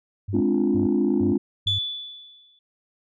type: tone bursts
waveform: sine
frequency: 99.4 Hz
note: G2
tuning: 25 cents sharp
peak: -26 dBFS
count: 4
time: 0.28-1.79 s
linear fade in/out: 10 ms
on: 130 ms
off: 330 ms
type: chord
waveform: sine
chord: D half-diminished seventh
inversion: second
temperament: equal with one note detuned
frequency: 209.8 / 261.6 / 293.7 / 349.2 Hz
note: Ab3 / C4 / D4 / F4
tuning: +18 / 0 / 0 / 0 cents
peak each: -23 dBFS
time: 0.33-1.38 s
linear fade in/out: 10 ms
type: tone with exponential decay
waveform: sine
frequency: 3463 Hz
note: A7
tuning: 28 cents flat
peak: -18 dBFS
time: 1.67-2.59 s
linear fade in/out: 2 ms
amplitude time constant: 200 ms
effects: tanh soft clip ceiling -12 dBFS